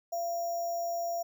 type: tone with sample-and-hold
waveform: sine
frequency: 684 Hz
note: F5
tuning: 36 cents flat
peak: -30 dBFS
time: 0.12-1.23 s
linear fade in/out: 10 ms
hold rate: 6300 Hz
effects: none

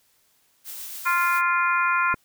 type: noise with tremolo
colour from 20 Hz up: blue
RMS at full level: -35 dBFS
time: 0.64-1.42 s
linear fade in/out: 50 ms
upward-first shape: triangle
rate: 7.1 Hz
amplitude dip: 25%
type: harmonic tone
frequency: 348.3 Hz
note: F4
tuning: 5 cents flat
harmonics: 3 / 4 / 5 / 6 / 7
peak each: -23 / -22 / -32 / -32 / -28 dBFS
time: 1.05-2.15 s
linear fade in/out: 20 ms
type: click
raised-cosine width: 2 ms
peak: -18 dBFS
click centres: 2.142 s
effects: white hiss -64 dBFS RMS until 2.24 s

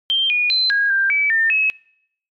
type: tone with pitch steps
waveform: sine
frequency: 3156 / 2450 / 4072 / 1637 / 1584 / 2296 / 1804 / 2571 Hz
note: G7 / D#7 / C8 / G#6 / G6 / D7 / A6 / E7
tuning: +11 / -27 / -48 / -25 / +18 / -40 / +43 / -44 cents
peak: -14 dBFS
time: 0.1-1.7 s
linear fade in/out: 0 ms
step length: 200 ms
effects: noise-tail reverb RT60 0.7 s tail -23 dB re dry + MP3 96 kbps

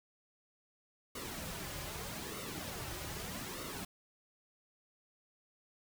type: noise with flanger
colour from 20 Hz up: pink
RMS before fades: -43 dBFS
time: 1.15-3.85 s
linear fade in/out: 5 ms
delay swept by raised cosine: 1.2 to 4.5 ms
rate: 0.81 Hz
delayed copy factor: -0.65
effects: none

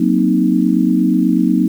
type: chord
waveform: sine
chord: C half-diminished seventh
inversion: second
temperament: equal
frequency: 185 / 233.1 / 261.6 / 311.1 Hz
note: Gb3 / Bb3 / C4 / Eb4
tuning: 0 / 0 / 0 / 0 cents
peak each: -16 dBFS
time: 0-1.68 s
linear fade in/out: 5 ms
effects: 7-bit

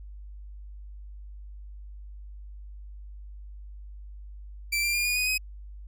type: tone with pitch steps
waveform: sawtooth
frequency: 2340 / 2375 / 2411 / 2448 / 2485 / 2522 Hz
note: D7 / D7 / D7 / D#7 / D#7 / D#7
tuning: -7 / +19 / +45 / -29 / -3 / +23 cents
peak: -21 dBFS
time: 4.72-5.38 s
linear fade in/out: 10 ms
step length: 110 ms
effects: added 50 Hz sine -40 dBFS peak until 5.87 s

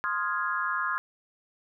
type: chord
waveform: sine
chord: F minor seventh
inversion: second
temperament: equal with one note detuned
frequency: 1046.5 / 1244.5 / 1405 / 1661.2 Hz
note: C6 / Eb6 / F6 / Ab6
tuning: 0 / 0 / +10 / 0 cents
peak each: -32 dBFS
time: 0.04-0.98 s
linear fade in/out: 0 ms
effects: none

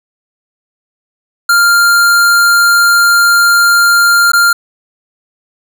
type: tone with dropouts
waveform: square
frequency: 1396.9 Hz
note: F6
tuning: in tune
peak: -6 dBFS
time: 1.49-4.53 s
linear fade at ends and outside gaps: 5 ms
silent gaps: 4.319-4.333 s
effects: none

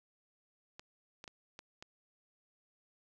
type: clicks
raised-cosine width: 0.2 ms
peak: -30 dBFS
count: 5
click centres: 0.795 / 1.241 / 1.278 / 1.591 / 1.825 s
effects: none

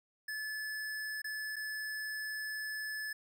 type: tone with dropouts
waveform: square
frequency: 1728 Hz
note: A6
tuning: 32 cents flat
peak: -38 dBFS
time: 0.28-3.13 s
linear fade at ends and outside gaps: 5 ms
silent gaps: 1.219-1.243 / 1.559-1.564 s
effects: none

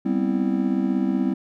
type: chord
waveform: triangle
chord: C major seventh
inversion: second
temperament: just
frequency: 196.22 / 245.3 / 261.6 / 327 Hz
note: G3 / B3 / C4 / E4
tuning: +2 / -12 / 0 / -14 cents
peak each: -22 / -25 / -22 / -25 dBFS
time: 0.05-1.34 s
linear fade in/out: 10 ms
effects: none

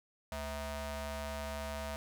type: ring-modulated tone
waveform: sawtooth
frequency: 290 Hz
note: D4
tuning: 22 cents flat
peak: -31 dBFS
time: 0.32-1.96 s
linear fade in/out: 0 ms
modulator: 361 Hz
effects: none

